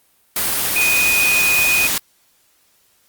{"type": "tone in noise", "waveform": "sine", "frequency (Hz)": 2485, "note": "D#7", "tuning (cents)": -3, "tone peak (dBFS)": -14, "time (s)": [0.76, 1.87], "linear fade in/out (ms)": 2, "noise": "white", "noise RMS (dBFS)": -19, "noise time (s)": [0.36, 1.98], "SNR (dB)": 2, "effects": ["white hiss -58 dBFS RMS until 3.08 s", "Opus 32 kbps"]}